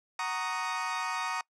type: chord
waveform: 30% pulse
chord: D# minor seventh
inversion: first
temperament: equal with one note detuned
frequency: 745.1 / 932.3 / 1108.7 / 1244.5 Hz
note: F#5 / A#5 / C#6 / D#6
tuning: +12 / 0 / 0 / 0 cents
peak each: -37 / -32 / -36 / -33 dBFS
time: 0.19-1.41 s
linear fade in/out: 2 ms
effects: noise-tail reverb RT60 0.1 s tail -24 dB re dry + low-pass 7000 Hz 12 dB/octave